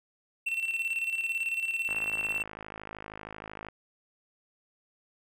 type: tone with tremolo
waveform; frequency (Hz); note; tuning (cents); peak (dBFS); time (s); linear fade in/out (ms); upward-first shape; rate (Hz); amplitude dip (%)
triangle; 2698; E7; +40; -25; 0.46-2.43; 10; square; 18; 55
type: click train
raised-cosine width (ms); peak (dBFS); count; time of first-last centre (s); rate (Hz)
0.5; -25; 96; 1.89-3.686; 52.9
effects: none